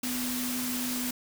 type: tone in noise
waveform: sine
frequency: 248.8 Hz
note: B3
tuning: 13 cents sharp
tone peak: -32 dBFS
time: 0.03-1.11 s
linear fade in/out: 5 ms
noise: white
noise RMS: -34 dBFS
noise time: 0.03-1.11 s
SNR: -1 dB
effects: none